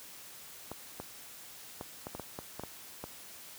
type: clicks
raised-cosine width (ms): 1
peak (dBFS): -25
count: 10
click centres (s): 0.716 / 1 / 1.811 / 2.069 / 2.15 / 2.197 / 2.389 / 2.596 / 2.636 / 3.04
effects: white hiss -50 dBFS RMS until 3.58 s + high-pass 60 Hz 12 dB/octave

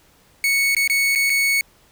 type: tone with dropouts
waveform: 40% pulse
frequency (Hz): 2217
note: C#7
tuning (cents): 0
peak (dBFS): -15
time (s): 0.44-1.61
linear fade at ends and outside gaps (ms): 1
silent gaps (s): 0.749-0.766 / 0.876-0.898 / 1.151-1.157 / 1.297-1.301
effects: pink hiss -55 dBFS RMS until 1.91 s

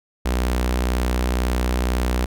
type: tone with notch filter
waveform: sawtooth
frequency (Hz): 62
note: B1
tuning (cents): +7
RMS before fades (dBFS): -21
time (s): 0.25-2.26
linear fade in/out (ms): 10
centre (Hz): 130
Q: 1.9
effects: none

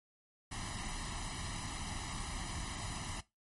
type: noise with comb filter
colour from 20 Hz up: pink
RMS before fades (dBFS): -41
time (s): 0.51-3.21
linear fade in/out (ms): 10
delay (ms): 1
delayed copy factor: +0.8
effects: noise-tail reverb RT60 0.2 s tail -18 dB re dry + MP3 48 kbps

